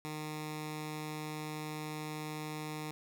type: tone with notch filter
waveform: 10% pulse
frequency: 153.4 Hz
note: D#3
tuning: 24 cents flat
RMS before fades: -41 dBFS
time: 0.05-2.91 s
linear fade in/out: 0 ms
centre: 580 Hz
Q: 1.9
effects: none